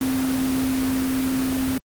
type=tone in noise; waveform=sine; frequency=262.1 Hz; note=C4; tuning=3 cents sharp; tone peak=-20 dBFS; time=0.01-1.78 s; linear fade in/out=2 ms; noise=pink; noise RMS=-29 dBFS; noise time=0.01-1.78 s; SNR=+6 dB; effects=high-pass 60 Hz 12 dB/octave + Opus 24 kbps